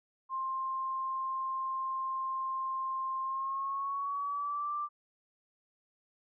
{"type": "tone with pitch glide", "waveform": "sine", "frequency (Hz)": [1056, 1178.5], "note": ["C6", "D6"], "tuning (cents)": [16, 6], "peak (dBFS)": -32, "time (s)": [0.29, 4.89], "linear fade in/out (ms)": 50, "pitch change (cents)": 190, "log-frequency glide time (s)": [3.21, 4.75], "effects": []}